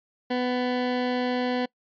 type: tone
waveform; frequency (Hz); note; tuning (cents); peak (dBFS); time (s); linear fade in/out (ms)
20% pulse; 249.2; B3; +16; -19; 0.3-1.66; 10
effects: noise-tail reverb RT60 0.1 s tail -24 dB re dry + resampled to 11025 Hz